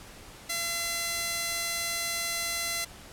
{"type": "tone pair together", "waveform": "5% pulse", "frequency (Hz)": [680, 2040], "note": ["F5", "C7"], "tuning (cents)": [-46, -44], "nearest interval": "octave + perfect fifth", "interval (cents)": 1902, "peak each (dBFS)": -22, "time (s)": [0.49, 2.85], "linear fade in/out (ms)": 10, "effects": ["pink hiss -48 dBFS RMS until 3.12 s", "low-pass 12000 Hz 12 dB/octave"]}